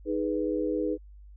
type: chord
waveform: sine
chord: G# minor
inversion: second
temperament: equal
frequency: 311.1 / 415.3 / 493.9 Hz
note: D#4 / G#4 / B4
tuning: 0 / 0 / 0 cents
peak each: -29 / -31 / -31 dBFS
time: 0.05-0.98 s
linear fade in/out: 50 ms
effects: added 50 Hz sine -46 dBFS peak until 1.36 s